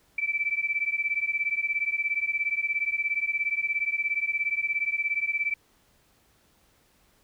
sine beating tone pair, 2314 / 2331 Hz, D7 / D7, -26 / -14 cents, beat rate 17 Hz, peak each -28 dBFS, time 0.18-5.54 s, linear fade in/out 5 ms, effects pink hiss -64 dBFS RMS until 7.23 s

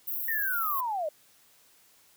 pink high-pass noise, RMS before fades -33 dBFS, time 0.07-0.81 s, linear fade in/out 10 ms, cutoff 12000 Hz, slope 96 dB/octave
sine linear sweep, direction down, 1864.7 to 580 Hz, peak -28 dBFS, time 0.28-1.09 s, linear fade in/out 5 ms
effects white hiss -61 dBFS RMS until 2.16 s + high-pass 60 Hz 12 dB/octave

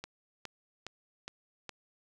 click train, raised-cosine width 0.2 ms, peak -23 dBFS, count 5, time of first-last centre 0.04-1.693 s, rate 2.42 Hz, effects none

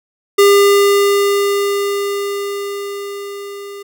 square tone with level ramp, 402.2 Hz, G4, 44 cents sharp, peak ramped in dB -6 to -29 dBFS, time 0.38-3.83 s, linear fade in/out 10 ms, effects none

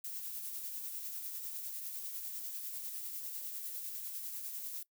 violet noise with tremolo, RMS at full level -41 dBFS, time 0.04-4.83 s, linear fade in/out 5 ms, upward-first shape sine, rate 10 Hz, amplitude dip 35%, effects noise-tail reverb RT60 0.1 s tail -20 dB re dry

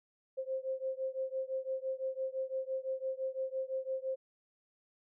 sine beating tone pair, 524 / 529.9 Hz, C5 / C5, +2 / +22 cents, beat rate 5.9 Hz, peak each -37 / -38 dBFS, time 0.37-4.16 s, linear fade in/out 20 ms, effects none

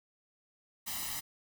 white noise with comb filter, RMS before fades -38 dBFS, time 0.86-1.21 s, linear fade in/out 20 ms, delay 1 ms, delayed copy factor +0.8, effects none

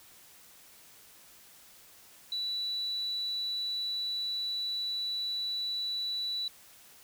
sine tone, 3950 Hz, B7, in tune, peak -31 dBFS, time 2.32-6.48 s, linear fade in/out 2 ms, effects white hiss -56 dBFS RMS until 7.03 s

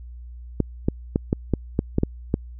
clicks, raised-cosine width 3 ms, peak -6 dBFS, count 9, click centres 0.603 / 0.885 / 1.159 / 1.329 / 1.537 / 1.791 / 1.984 / 2.034 / 2.341 s, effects added 60 Hz sine -36 dBFS peak until 2.59 s

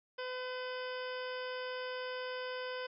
harmonic tone with a mistuned harmonic, 506 Hz, B4, 42 cents sharp, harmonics 1 / 2 / 3 / 4 / 5 / 6 / 7 / 9 / 10, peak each -40 / -46 / -45 / -52 / -53 / -50 / -56 / -57 / -54 dBFS, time 0.18-2.87 s, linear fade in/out 10 ms, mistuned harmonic 9, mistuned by +23 cents, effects none

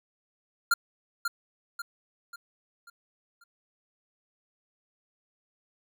square tone with echo, 1396.9 Hz, F6, in tune, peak -20 dBFS, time 0.71-0.74 s, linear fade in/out 5 ms, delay 540 ms, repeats 5, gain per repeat -7 dB, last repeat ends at 3.44 s, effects none

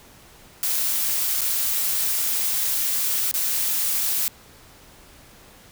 blue noise with dropouts, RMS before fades -23 dBFS, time 0.63-4.28 s, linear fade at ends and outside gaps 0 ms, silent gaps 1.409-1.416 / 3.313-3.341 s, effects pink hiss -49 dBFS RMS until 5.71 s

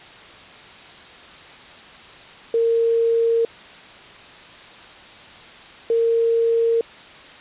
sine tone pair in turn, 460 / 460 Hz, A#4 / A#4, -23 / -23 cents, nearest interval unison, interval 0 cents, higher neither, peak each -15 dBFS, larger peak neither, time 2.54-3.45 / 5.9-6.81 s, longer neither, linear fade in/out 2 ms, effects white hiss -42 dBFS RMS until 7.4 s + resampled to 8000 Hz

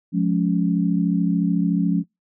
sine tone cluster, 176.7 / 210.5 / 279.8 Hz, F3 / G#3 / C#4, +21 / +24 / +16 cents, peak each -19 / -23 / -23 dBFS, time 0.12-2.04 s, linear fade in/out 50 ms, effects noise-tail reverb RT60 0.2 s tail -26 dB re dry

